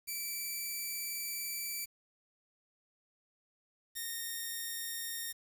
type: tone pair in turn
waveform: 5% pulse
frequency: 2323 / 1843.8 Hz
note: D7 / A#6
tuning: -20 / -19 cents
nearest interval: major third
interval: 399 cents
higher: first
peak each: -27 dBFS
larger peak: neither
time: 0.07-1.86 / 3.95-5.33 s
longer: first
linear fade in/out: 20 ms
effects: 9-bit